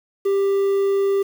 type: tone with quantisation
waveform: triangle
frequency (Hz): 394.7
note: G4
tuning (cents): +12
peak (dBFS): -14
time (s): 0.25-1.23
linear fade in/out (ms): 10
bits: 7
effects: none